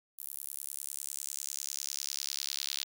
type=tone with high-pass filter sweep; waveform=sawtooth; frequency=70 Hz; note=C#2; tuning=18 cents sharp; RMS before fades=-39 dBFS; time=0.18-2.84 s; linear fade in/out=10 ms; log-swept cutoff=12000 to 3900 Hz; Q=2.1; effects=none